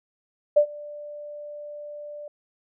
sine tone with ADSR envelope, 590 Hz, D5, 8 cents sharp, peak -11 dBFS, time 0.56-2.28 s, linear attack 13 ms, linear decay 84 ms, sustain -24 dB, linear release 3 ms, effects none

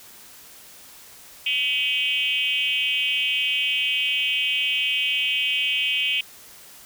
sine tone with frequency modulation, 2800 Hz, F7, 4 cents sharp, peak -20 dBFS, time 1.46-6.21 s, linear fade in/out 5 ms, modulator 266 Hz, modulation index 1.6, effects white hiss -46 dBFS RMS until 6.85 s

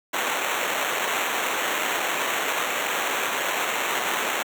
white noise with sample-and-hold, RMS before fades -25 dBFS, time 0.13-4.43 s, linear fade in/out 10 ms, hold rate 4900 Hz, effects high-pass 400 Hz 12 dB/octave

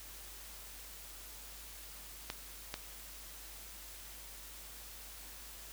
clicks, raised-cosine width 0.2 ms, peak -20 dBFS, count 2, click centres 2.301 / 2.741 s, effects added 50 Hz sine -55 dBFS peak until 5.72 s + white hiss -51 dBFS RMS until 5.72 s

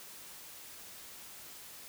silence, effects white hiss -50 dBFS RMS until 1.88 s

